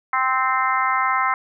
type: harmonic tone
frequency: 260.7 Hz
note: C4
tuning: 6 cents flat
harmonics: 3 / 4 / 5 / 6 / 7 / 8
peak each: -26 / -21 / -22 / -31 / -29 / -26 dBFS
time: 0.13-1.34 s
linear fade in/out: 2 ms
effects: none